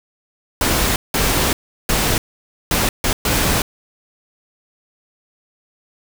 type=noise bursts at uneven times; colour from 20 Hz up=pink; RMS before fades=-17 dBFS; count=6; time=0.61-0.96 / 1.14-1.53 / 1.89-2.18 / 2.71-2.89 / 3.04-3.13 / 3.25-3.62 s; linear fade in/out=2 ms; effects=none